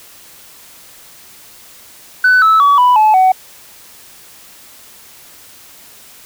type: tone with pitch steps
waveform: sine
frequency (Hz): 1500 / 1305.8 / 1136.8 / 989.6 / 861.5 / 750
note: F#6 / E6 / C#6 / B5 / A5 / F#5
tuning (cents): +23 / -17 / +43 / +3 / -37 / +23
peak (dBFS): -4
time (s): 2.24-3.32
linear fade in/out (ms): 5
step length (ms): 180
effects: tanh soft clip ceiling -4 dBFS + white hiss -40 dBFS RMS until 6.25 s